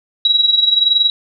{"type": "tone with amplitude modulation", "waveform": "sine", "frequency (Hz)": 3876, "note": "B7", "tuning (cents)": -33, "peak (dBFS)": -7, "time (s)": [0.25, 1.1], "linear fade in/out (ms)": 2, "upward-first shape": "sine", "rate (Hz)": 21.3, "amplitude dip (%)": 70, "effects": []}